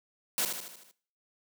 white noise with echo, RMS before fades -29 dBFS, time 0.38-0.45 s, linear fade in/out 0 ms, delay 77 ms, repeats 6, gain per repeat -5 dB, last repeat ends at 0.912 s, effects noise-tail reverb RT60 0.5 s tail -20 dB re dry + high-pass 200 Hz 12 dB/octave

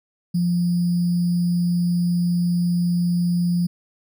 sine tone with sample-and-hold, 174.61 Hz, F3, in tune, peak -17 dBFS, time 0.34-3.67 s, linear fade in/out 10 ms, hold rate 4900 Hz, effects none

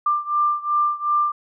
sine beating tone pair, 1187 / 1189.7 Hz, D6 / D6, +18 / +22 cents, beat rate 2.7 Hz, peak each -20 / -22 dBFS, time 0.06-1.32 s, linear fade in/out 5 ms, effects none

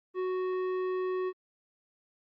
triangle tone with tanh clipping, 370 Hz, F#4, in tune, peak -31 dBFS, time 0.14-1.33 s, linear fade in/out 50 ms, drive 16 dB, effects Opus 24 kbps

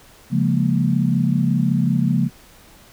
sine chord, Bb minor seventh, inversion first, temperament equal, 138.59 / 174.61 / 207.7 / 233.1 Hz, Db3 / F3 / Ab3 / Bb3, 0 / 0 / 0 / 0 cents, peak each -20 / -20 / -23 / -21 dBFS, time 0.3-2.3 s, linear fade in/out 50 ms, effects pink hiss -48 dBFS RMS until 2.92 s

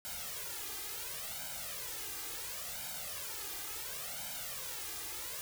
white noise with flanger, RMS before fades -42 dBFS, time 0.05-5.41 s, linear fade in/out 0 ms, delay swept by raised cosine 1.3 to 2.5 ms, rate 0.71 Hz, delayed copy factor +0.95, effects none

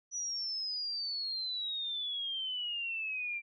sine exponential sweep, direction down, 5920 to 2349 Hz, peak -34 dBFS, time 0.11-3.42 s, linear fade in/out 50 ms, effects none

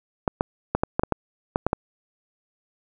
clicks, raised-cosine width 1 ms, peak -6 dBFS, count 10, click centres 0.278 / 0.409 / 0.75 / 0.835 / 0.995 / 1.035 / 1.123 / 1.559 / 1.666 / 1.731 s, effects none

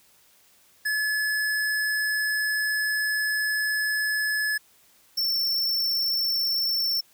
square tone pair in turn, 1713 / 5409 Hz, A6 / E8, -47 / +44 cents, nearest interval octave + minor sixth, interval 1991 cents, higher second, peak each -24 / -23 dBFS, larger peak second, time 0.85-4.58 / 5.17-7.01 s, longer first, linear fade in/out 10 ms, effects white hiss -59 dBFS RMS until 7.13 s

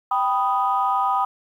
sine chord, G augmented, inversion none, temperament equal, 784 / 987.8 / 1244.5 Hz, G5 / B5 / D#6, 0 / 0 / 0 cents, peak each -22 dBFS, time 0.11-1.25 s, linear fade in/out 5 ms, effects tanh soft clip ceiling -9 dBFS + 9-bit

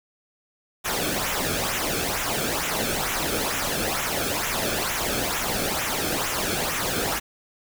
pink noise with flanger, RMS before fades -26 dBFS, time 0.84-7.2 s, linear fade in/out 20 ms, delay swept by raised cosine 0.21 to 1.06 ms, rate 2.2 Hz, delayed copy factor -0.65, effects none

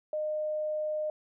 sine tone, 612 Hz, D#5, 29 cents flat, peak -29 dBFS, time 0.13-1.1 s, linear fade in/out 2 ms, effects none

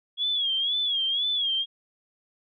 sine tone with vibrato, 3322 Hz, G#7, in tune, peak -23 dBFS, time 0.17-1.66 s, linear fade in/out 50 ms, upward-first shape sine, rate 2 Hz, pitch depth 100 cents each way, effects none

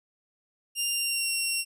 15% pulse tone with pitch glide, 2794 to 2741 Hz, F7 to F7, 0 to -33 cents, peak -19 dBFS, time 0.75-1.65 s, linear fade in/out 50 ms, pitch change -33 cents, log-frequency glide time 0.9-1.3 s, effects none

